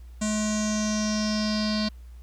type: tone with low-pass filter sweep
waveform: square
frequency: 213.2 Hz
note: G#3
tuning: 46 cents sharp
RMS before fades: -26 dBFS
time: 0.21-1.89 s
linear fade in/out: 10 ms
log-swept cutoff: 7400 to 4500 Hz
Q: 7.5
effects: added 60 Hz sine -41 dBFS peak until 2.22 s + pink hiss -63 dBFS RMS until 2.22 s